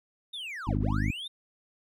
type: linear two-way sweep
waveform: triangle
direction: down then up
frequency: 3739 to 42.16 to 3739 Hz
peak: -34 dBFS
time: 0.33-1.28 s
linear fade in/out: 10 ms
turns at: 0.79 s
type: harmonic tone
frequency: 51 Hz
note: G#1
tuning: 31 cents flat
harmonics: 1 / 2 / 3 / 4 / 5 / 6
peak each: -30 / -29 / -34 / -34 / -34 / -38 dBFS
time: 0.67-1.11 s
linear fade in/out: 5 ms
effects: none